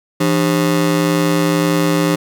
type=ring-modulated tone; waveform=30% pulse; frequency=233.1 Hz; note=A#3; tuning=in tune; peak=-7 dBFS; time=0.2-2.16 s; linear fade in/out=10 ms; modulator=65.6 Hz; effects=none